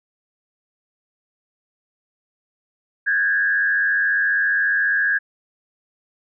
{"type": "tone with frequency modulation", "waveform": "sine", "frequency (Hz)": 1640, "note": "G#6", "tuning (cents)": -22, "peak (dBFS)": -16, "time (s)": [3.06, 5.19], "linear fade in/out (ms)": 20, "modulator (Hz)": 94.6, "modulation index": 0.86, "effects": []}